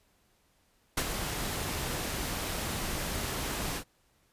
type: noise with ADSR envelope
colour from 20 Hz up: pink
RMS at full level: -27 dBFS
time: 0.97-3.84 s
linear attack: 6 ms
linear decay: 59 ms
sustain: -7 dB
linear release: 76 ms
effects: pink hiss -69 dBFS RMS until 4.32 s + resampled to 32000 Hz